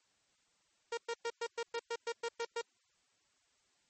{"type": "tone bursts", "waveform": "sawtooth", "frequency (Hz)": 466.2, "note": "A#4", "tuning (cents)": 0, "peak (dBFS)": -31, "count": 11, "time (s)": [0.92, 2.614], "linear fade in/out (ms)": 5, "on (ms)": 54, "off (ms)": 110, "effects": ["white hiss -74 dBFS RMS until 3.89 s", "MP3 32 kbps"]}